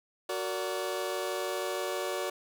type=chord; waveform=sawtooth; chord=Gb augmented; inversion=none; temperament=just; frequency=370 / 462.5 / 578.1 Hz; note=Gb4 / Bb4 / D5; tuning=0 / -14 / -27 cents; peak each=-31 / -34 / -31 dBFS; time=0.29-2.3 s; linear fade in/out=5 ms; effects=none